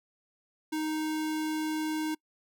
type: tone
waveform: square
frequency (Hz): 311.1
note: D#4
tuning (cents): 0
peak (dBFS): -30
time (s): 0.72-2.15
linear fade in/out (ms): 10
effects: noise-tail reverb RT60 0.1 s tail -26 dB re dry